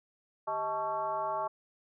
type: tone with frequency modulation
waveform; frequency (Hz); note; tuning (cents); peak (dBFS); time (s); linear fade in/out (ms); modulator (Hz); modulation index
sine; 874; A5; -12; -30; 0.47-1.48; 10; 240; 1.3
effects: none